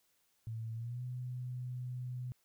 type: tone with pitch glide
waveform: sine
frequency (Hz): 112.8 to 125.16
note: A2 to B2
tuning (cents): +44 to +24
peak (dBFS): -38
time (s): 0.47-2.32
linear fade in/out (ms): 0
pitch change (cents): +180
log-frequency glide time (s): 0.74-1.02
effects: white hiss -75 dBFS RMS until 2.44 s